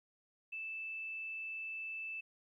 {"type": "tone", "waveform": "sine", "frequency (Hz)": 2637, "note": "E7", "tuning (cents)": 0, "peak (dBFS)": -40, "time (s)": [0.52, 2.21], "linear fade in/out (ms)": 10, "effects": ["13-bit"]}